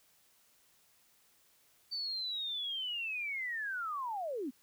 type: linear sweep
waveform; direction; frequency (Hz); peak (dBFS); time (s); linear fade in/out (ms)
sine; down; 4589 to 229.1; -35; 1.91-4.51; 20
effects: white hiss -68 dBFS RMS until 4.62 s